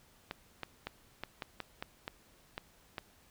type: clicks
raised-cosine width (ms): 0.3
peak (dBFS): -22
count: 10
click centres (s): 0.311 / 0.633 / 0.87 / 1.236 / 1.422 / 1.603 / 1.825 / 2.079 / 2.579 / 2.982
effects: pink hiss -64 dBFS RMS until 3.3 s